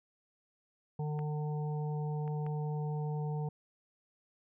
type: harmonic tone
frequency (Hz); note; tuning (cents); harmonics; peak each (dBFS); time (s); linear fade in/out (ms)
150.4; D3; +42; 1 / 3 / 5 / 6; -33 / -43 / -47 / -49; 0.99-3.49; 5
type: clicks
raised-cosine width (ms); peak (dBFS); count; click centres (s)
0.5; -33 / -38 / -35; 3; 1.191 / 2.278 / 2.465
effects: none